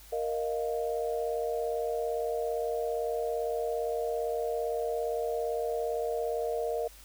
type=chord; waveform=sine; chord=Bb suspended fourth; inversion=none; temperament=just; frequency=466.2 / 621.6 / 699.2 Hz; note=Bb4 / Eb5 / F5; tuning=0 / -2 / +2 cents; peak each=-31 / -34 / -36 dBFS; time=0.12-6.88 s; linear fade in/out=10 ms; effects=added 50 Hz sine -53 dBFS peak until 7.04 s + white hiss -54 dBFS RMS until 7.04 s